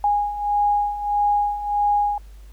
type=beating tone pair; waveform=sine; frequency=822 / 823.6 Hz; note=G#5 / G#5; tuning=-18 / -15 cents; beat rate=1.6 Hz; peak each=-24 / -19 dBFS; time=0.04-2.18 s; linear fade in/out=2 ms; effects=added 50 Hz sine -39 dBFS peak until 2.52 s + pink hiss -57 dBFS RMS until 2.52 s